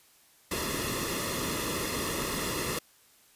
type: noise with comb filter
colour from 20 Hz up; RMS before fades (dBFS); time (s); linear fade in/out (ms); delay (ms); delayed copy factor
pink; -32; 0.51-2.79; 5; 1.3; -0.75
effects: white hiss -61 dBFS RMS until 3.35 s + resampled to 32000 Hz